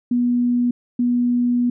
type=tone pair in turn; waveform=sine; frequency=243.3 / 243.3 Hz; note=B3 / B3; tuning=-26 / -26 cents; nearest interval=unison; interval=0 cents; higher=neither; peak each=-15 dBFS; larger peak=neither; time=0.11-0.71 / 0.99-1.7 s; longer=second; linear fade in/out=5 ms; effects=none